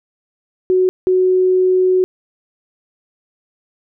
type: tone bursts at uneven times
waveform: sine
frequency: 370 Hz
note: F#4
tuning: in tune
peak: -10 dBFS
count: 2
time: 0.7-0.89 / 1.07-2.04 s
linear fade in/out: 0 ms
effects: none